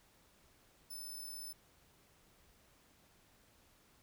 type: tone with amplitude modulation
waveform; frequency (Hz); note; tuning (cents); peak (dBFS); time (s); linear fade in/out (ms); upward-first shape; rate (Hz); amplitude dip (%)
5% pulse; 5274; E8; 0; -38; 0.9-1.53; 10; sine; 37.1; 25
effects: pink hiss -68 dBFS RMS until 4.02 s